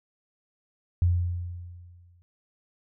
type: tone with exponential decay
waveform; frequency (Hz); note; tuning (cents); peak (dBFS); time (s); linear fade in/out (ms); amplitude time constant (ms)
sine; 87.7; F2; +8; -17; 1.02-2.22; 0; 260
effects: none